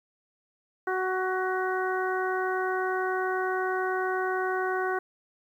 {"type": "harmonic tone with a mistuned harmonic", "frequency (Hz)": 372.6, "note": "F#4", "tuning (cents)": 12, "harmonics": [1, 2, 3, 4, 5], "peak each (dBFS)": [-29, -32, -34, -32, -39], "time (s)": [0.87, 4.99], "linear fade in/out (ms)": 5, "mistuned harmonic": 5, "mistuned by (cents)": 21, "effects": ["10-bit"]}